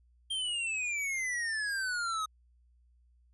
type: exponential sweep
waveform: square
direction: down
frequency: 3200 to 1254 Hz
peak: -32 dBFS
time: 0.3-2.26 s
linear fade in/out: 10 ms
effects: added 60 Hz sine -62 dBFS peak until 3.33 s + resampled to 24000 Hz